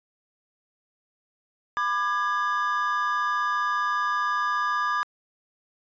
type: chord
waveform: triangle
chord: G# diminished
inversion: first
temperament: just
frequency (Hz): 996.7 / 1196.1 / 1661.2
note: B5 / D6 / G#6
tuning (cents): +16 / +31 / 0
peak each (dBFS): -29 / -23 / -27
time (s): 1.77-5.03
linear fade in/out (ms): 0
effects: resampled to 16000 Hz